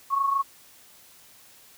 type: tone pair together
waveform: sine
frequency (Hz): 1100 / 1126.4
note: C#6 / C#6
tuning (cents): -14 / +27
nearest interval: unison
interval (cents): 41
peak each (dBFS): -22 / -29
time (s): 0.1-0.43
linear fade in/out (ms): 20
effects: white hiss -53 dBFS RMS until 1.77 s